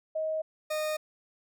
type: tone pair in turn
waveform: sine / 40% pulse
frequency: 630 / 615.6 Hz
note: D#5 / D#5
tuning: +21 / -19 cents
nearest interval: unison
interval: 40 cents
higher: first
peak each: -28 dBFS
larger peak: neither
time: 0.15-0.42 / 0.7-0.97 s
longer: neither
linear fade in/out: 10 ms
effects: none